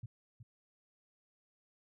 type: tone with echo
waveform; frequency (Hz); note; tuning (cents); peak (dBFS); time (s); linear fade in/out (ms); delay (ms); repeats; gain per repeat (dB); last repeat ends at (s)
sine; 116.54; A#2; 0; -40; 0.03-0.06; 5; 370; 1; -10; 0.43
effects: none